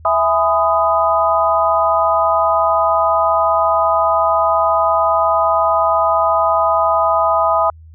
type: chord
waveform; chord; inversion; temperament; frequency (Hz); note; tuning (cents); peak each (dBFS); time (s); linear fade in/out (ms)
sine; E major seventh; none; equal with one note detuned; 659.3 / 830.6 / 1005 / 1244.5; E5 / G#5 / B5 / D#6; 0 / 0 / +30 / 0; -16 / -19 / -18 / -16; 0.05-7.7; 2
effects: added 80 Hz sine -37 dBFS peak until 7.94 s